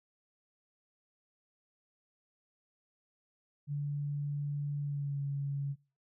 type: tone with pitch glide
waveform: sine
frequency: 144.5 to 140.55 Hz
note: D3 to C#3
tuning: -28 to +24 cents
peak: -32 dBFS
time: 3.67-5.76 s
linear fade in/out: 50 ms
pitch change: -48 cents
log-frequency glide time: 4.8-5.21 s
effects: noise-tail reverb RT60 0.4 s tail -25 dB re dry